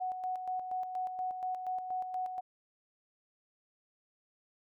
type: tone with tremolo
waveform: sine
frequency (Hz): 740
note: F#5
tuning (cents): 0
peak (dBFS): -32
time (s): 0-2.41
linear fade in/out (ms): 20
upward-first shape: square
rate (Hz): 4.2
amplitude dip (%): 50
effects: none